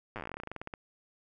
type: slowing click train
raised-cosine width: 0.5 ms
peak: -24 dBFS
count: 22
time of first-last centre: 0.16-0.738 s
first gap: 8 ms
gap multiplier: 1.11
effects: none